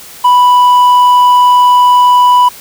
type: tone with hard clipping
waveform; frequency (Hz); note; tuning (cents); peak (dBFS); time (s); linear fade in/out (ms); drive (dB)
sine; 987.8; B5; 0; -4; 0.24-2.49; 10; 3
effects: white hiss -32 dBFS RMS until 2.6 s